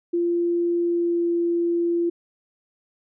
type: tone with pitch glide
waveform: sine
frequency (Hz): 344.6 to 342.2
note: F4 to F4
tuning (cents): -23 to -35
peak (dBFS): -19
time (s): 0.13-2.1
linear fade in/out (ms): 10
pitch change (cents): -12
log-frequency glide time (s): 0.81-1.3
effects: none